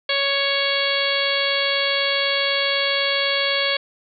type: harmonic tone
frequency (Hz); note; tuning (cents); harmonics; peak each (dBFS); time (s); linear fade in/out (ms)
556; C#5; +5; 1 / 2 / 3 / 4 / 5 / 6 / 7 / 8; -25 / -30 / -27 / -25 / -29 / -24 / -30 / -27; 0.09-3.77; 5
effects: none